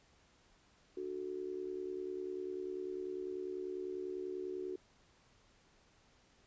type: tone with amplitude modulation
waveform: sine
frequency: 370 Hz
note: F#4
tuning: in tune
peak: -35 dBFS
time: 0.97-4.76 s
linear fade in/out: 5 ms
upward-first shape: sine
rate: 70.1 Hz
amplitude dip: 80%
effects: pink hiss -68 dBFS RMS until 6.46 s + resampled to 16000 Hz